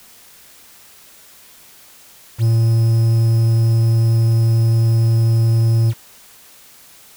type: tone with quantisation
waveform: triangle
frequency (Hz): 113.9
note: A#2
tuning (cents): -40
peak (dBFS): -9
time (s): 2.38-5.94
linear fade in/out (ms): 50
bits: 6
effects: white hiss -45 dBFS RMS until 7.16 s